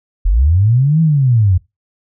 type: linear two-way sweep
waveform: sine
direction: up then down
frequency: 38.38 to 164.81 to 85.4 Hz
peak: -8 dBFS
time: 0.25-1.58 s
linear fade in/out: 10 ms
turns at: 1.01 s
effects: noise-tail reverb RT60 0.2 s tail -20 dB re dry